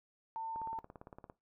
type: tone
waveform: sine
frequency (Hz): 899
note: A5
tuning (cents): +37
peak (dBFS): -37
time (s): 0.36-0.79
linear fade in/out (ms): 0
type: click train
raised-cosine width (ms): 1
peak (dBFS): -35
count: 14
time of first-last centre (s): 0.56-1.299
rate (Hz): 17.6
effects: noise-tail reverb RT60 0.2 s tail -18 dB re dry